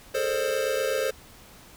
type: tone cluster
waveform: square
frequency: 423.2 / 451.4 / 529 / 597 Hz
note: G#4 / A4 / C5 / D5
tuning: +33 / +44 / +19 / +28 cents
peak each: -33 / -32 / -27 / -35 dBFS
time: 0.14-1.11 s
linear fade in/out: 10 ms
effects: pink hiss -50 dBFS RMS until 1.76 s